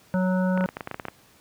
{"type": "harmonic tone", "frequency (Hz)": 185, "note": "F#3", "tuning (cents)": 0, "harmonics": [1, 3, 5, 7, 8], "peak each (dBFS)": [-21, -28, -34, -41, -35], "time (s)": [0.14, 0.66], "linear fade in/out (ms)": 0}
{"type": "clicks", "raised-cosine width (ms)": 0.5, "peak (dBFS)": -16, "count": 12, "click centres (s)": [0.576, 0.609, 0.641, 0.689, 0.769, 0.808, 0.874, 0.913, 0.944, 0.998, 1.053, 1.084]}
{"effects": ["pink hiss -56 dBFS RMS until 1.4 s", "high-pass 80 Hz 12 dB/octave"]}